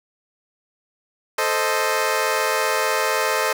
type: chord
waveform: 15% pulse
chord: A diminished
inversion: none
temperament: equal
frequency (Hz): 440 / 523.3 / 622.3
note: A4 / C5 / Eb5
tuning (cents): 0 / 0 / 0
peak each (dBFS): -17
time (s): 1.38-3.53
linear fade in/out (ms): 5
effects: none